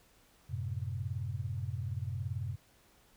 sine chord, F# diminished, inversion none, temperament equal, 92.5 / 110 / 130.81 Hz, F#2 / A2 / C3, 0 / 0 / 0 cents, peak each -38 / -39 / -39 dBFS, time 0.49-2.56 s, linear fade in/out 20 ms, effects pink hiss -65 dBFS RMS until 3.16 s

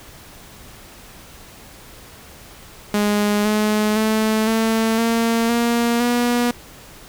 sawtooth tone with pitch steps, 207.3 / 212.6 / 218.1 / 223.7 / 229.5 / 235.4 / 241.4 Hz, G#3 / G#3 / A3 / A3 / A#3 / A#3 / B3, -3 / +41 / -15 / +29 / -27 / +17 / -39 cents, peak -12 dBFS, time 2.94-6.51 s, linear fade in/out 2 ms, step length 510 ms, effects pink hiss -42 dBFS RMS until 7.08 s

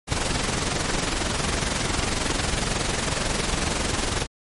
pink noise with amplitude modulation, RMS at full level -22 dBFS, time 0.07-4.27 s, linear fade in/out 50 ms, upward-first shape sine, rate 22 Hz, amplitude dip 55%, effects low-pass 11000 Hz 12 dB/octave + MP3 48 kbps

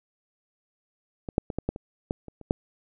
clicks, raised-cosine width 2 ms, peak -20 / -7 / -18 / -14 / -12 / -23 / -13 / -27 / -30 / -8 dBFS, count 10, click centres 1.288 / 1.381 / 1.502 / 1.586 / 1.69 / 1.761 / 2.109 / 2.283 / 2.413 / 2.509 s, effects none

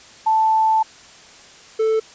sine / triangle tone pair in turn, 880 / 440.9 Hz, A5 / A4, 0 / +4 cents, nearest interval octave, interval 1196 cents, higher first, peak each -13 dBFS, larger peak neither, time 0.26-0.83 / 1.79-2 s, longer first, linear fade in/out 10 ms, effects white hiss -44 dBFS RMS until 2.14 s + resampled to 16000 Hz

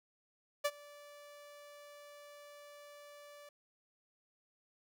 sawtooth tone with ADSR envelope, 582 Hz, D5, 16 cents flat, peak -25 dBFS, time 0.64-3.49 s, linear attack 14 ms, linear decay 49 ms, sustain -24 dB, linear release 3 ms, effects none

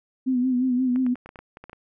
sine tone with vibrato, 253.1 Hz, B3, 43 cents sharp, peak -19 dBFS, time 0.26-1.15 s, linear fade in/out 20 ms, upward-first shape sine, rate 5.7 Hz, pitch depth 56 cents each way
clicks, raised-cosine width 0.5 ms, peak -26 dBFS, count 11, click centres 0.96 / 1.065 / 1.156 / 1.26 / 1.291 / 1.358 / 1.39 / 1.571 / 1.64 / 1.696 / 1.731 s
effects none

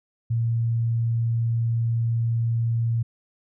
sine tone, 115.7 Hz, A#2, 13 cents flat, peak -20 dBFS, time 0.3-3.03 s, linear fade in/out 10 ms, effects none

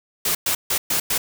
white noise bursts at uneven times, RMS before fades -21 dBFS, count 5, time 0.25-0.35 / 0.46-0.55 / 0.7-0.78 / 0.9-1 / 1.1-1.18 s, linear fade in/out 5 ms, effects none

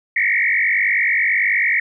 sine tone with frequency modulation, 2049 Hz, C7, 37 cents flat, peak -14 dBFS, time 0.16-1.8 s, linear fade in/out 5 ms, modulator 49.2 Hz, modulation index 4.6, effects none

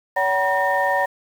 sine tone cluster, 566 / 758 / 957 / 1826 Hz, C#5 / F#5 / A#5 / A#6, +36 / +42 / +45 / -36 cents, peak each -22 dBFS, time 0.16-1.06 s, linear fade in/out 10 ms, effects tanh soft clip ceiling -8 dBFS + 7-bit

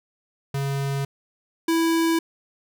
square tone pair in turn, 138.5 / 329.4 Hz, C#3 / E4, -1 / -1 cents, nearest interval octave + minor third, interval 1500 cents, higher second, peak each -24 / -19 dBFS, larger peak second, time 0.54-1.05 / 1.68-2.19 s, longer neither, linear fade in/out 5 ms, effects none

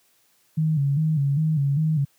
sine tone with vibrato, 148.3 Hz, D3, 17 cents sharp, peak -18 dBFS, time 0.57-2.05 s, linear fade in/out 10 ms, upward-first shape square, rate 2.5 Hz, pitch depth 100 cents each way, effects white hiss -63 dBFS RMS until 2.18 s + high-pass 80 Hz 12 dB/octave

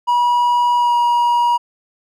triangle tone with pitch glide, 967 to 957 Hz, B5 to A#5, -37 to +45 cents, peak -10 dBFS, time 0.07-1.58 s, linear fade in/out 20 ms, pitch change -18 cents, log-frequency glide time 0.77-0.94 s, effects none

